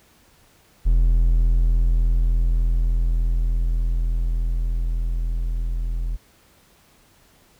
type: tone with level ramp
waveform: triangle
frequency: 41.69 Hz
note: E1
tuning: 20 cents sharp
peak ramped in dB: -11 to -20 dBFS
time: 0.85-6.17 s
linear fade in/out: 20 ms
effects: pink hiss -56 dBFS RMS until 7.59 s